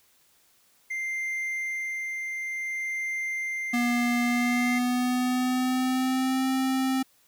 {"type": "tone with tremolo", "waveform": "triangle", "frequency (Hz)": 2093, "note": "C7", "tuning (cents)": 0, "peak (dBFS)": -26, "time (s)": [0.9, 4.79], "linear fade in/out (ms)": 10, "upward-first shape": "sine", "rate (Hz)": 0.55, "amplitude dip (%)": 25}
{"type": "tone with pitch glide", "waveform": "square", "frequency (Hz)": [241.1, 262.9], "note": ["B3", "C4"], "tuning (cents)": [-41, 8], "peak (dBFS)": -24, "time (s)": [3.73, 7.03], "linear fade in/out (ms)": 10, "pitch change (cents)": 149, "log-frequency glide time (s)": [4.23, 6.48]}
{"effects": ["white hiss -63 dBFS RMS until 7.27 s"]}